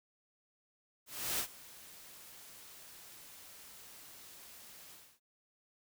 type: noise with ADSR envelope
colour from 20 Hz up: white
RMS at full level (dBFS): -34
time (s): 1.06-5.2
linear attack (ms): 330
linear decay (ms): 80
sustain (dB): -20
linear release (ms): 290
effects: none